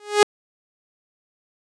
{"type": "tone with exponential growth", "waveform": "sawtooth", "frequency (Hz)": 415.3, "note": "G#4", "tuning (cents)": 0, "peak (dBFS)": -4, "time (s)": [0, 0.23], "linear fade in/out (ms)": 2, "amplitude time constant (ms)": 48, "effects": ["resampled to 22050 Hz"]}